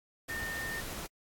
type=tone in noise; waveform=sine; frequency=1819 Hz; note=A#6; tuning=43 cents flat; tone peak=-36 dBFS; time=0.29-0.81 s; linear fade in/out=10 ms; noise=pink; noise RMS=-41 dBFS; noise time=0.28-1.07 s; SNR=+2 dB; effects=AAC 64 kbps